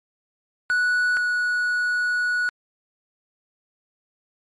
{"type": "tone pair in turn", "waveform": "triangle", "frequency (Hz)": [1474, 1466.2], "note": ["F#6", "F#6"], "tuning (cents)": [-7, -16], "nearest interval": "unison", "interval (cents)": 9, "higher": "first", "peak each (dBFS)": [-16, -18], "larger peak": "first", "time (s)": [[0.7, 1.17], [1.17, 2.49]], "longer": "second", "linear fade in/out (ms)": 0, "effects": ["MP3 48 kbps"]}